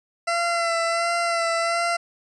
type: tone with vibrato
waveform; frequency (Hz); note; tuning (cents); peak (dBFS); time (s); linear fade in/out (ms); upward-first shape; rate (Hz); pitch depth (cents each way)
20% pulse; 677; E5; +46; -16; 0.27-1.97; 10; sine; 1.4; 24
effects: resampled to 22050 Hz